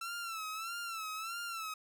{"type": "tone with vibrato", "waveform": "sawtooth", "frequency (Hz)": 1334, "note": "E6", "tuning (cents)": 20, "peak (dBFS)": -35, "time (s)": [0.01, 1.74], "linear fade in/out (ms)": 5, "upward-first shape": "sine", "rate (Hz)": 1.6, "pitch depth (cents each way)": 87, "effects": []}